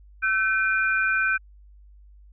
sine tone cluster, 1334 / 1531 / 2415 Hz, E6 / G6 / D7, +20 / -41 / +48 cents, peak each -30 / -21 / -27 dBFS, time 0.22-1.38 s, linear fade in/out 20 ms, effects added 50 Hz sine -47 dBFS peak until 2.32 s

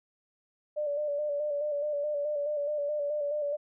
sine tone with vibrato, 587.3 Hz, D5, in tune, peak -28 dBFS, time 0.76-3.57 s, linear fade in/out 20 ms, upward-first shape square, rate 4.7 Hz, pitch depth 36 cents each way, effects none

